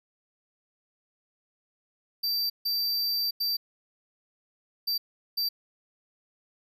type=tone bursts at uneven times; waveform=square; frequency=4671 Hz; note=D8; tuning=10 cents flat; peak=-26 dBFS; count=5; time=2.23-2.5 / 2.65-3.31 / 3.4-3.57 / 4.87-4.98 / 5.37-5.49 s; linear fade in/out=10 ms; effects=none